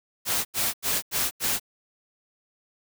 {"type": "noise bursts", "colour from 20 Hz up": "white", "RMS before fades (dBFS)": -25, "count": 5, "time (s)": [0.25, 1.598], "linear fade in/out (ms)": 50, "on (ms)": 200, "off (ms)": 87, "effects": []}